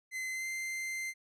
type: tone with pitch glide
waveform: 45% pulse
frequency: 2051 to 2083 Hz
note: C7 to C7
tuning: -35 to -8 cents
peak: -35 dBFS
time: 0.11-1.14 s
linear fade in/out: 50 ms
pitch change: +27 cents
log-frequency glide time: 0.31-0.47 s
effects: low-pass 11000 Hz 12 dB/octave